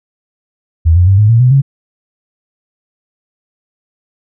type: tone with pitch steps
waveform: sine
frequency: 81.6 / 88.99 / 97.04 / 105.82 / 115.4 / 125.84 / 137.23 Hz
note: E2 / F2 / G2 / G#2 / A#2 / B2 / C#3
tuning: -17 / +33 / -17 / +33 / -17 / +33 / -17 cents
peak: -4 dBFS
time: 0.85-1.62 s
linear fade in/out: 20 ms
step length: 110 ms
effects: none